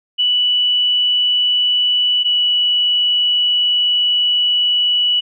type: tone pair in turn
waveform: sine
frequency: 2960 / 2947 Hz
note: F#7 / F#7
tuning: 0 / -8 cents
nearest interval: unison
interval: 8 cents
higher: first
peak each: -12 dBFS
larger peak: neither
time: 0.18-2.24 / 2.24-5.21 s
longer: second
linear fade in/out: 20 ms
effects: none